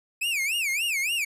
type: tone with vibrato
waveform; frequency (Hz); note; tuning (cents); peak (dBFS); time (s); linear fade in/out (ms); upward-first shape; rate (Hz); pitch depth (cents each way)
45% pulse; 2462; D#7; -19; -24; 0.21-1.25; 10; sine; 3.5; 260
effects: resampled to 32000 Hz